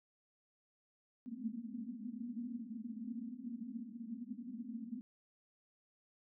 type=band-pass noise; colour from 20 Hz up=pink; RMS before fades=-45 dBFS; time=1.26-5.01 s; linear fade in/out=0 ms; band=220 to 250 Hz; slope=96 dB/octave; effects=none